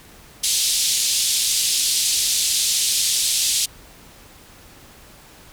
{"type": "band-pass noise", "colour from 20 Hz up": "pink", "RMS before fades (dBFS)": -20, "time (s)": [0.43, 3.66], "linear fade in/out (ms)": 10, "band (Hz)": [3500, 11000], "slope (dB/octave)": 24, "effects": ["pink hiss -46 dBFS RMS until 5.52 s"]}